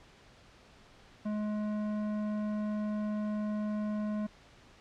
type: tone with tanh clipping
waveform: sine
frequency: 211 Hz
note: G#3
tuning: 28 cents sharp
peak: -33 dBFS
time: 1.25-4.27 s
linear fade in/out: 10 ms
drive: 13 dB
effects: pink hiss -58 dBFS RMS until 4.8 s + low-pass 5000 Hz 12 dB/octave